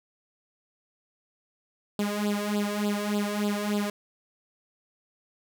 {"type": "tone with flanger", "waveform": "sawtooth", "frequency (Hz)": 206.6, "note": "G#3", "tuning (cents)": -9, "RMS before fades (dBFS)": -28, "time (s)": [1.99, 3.9], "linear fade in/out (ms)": 2, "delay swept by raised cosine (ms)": [0.24, 1.84], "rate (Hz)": 3.4, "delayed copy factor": 0.85, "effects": []}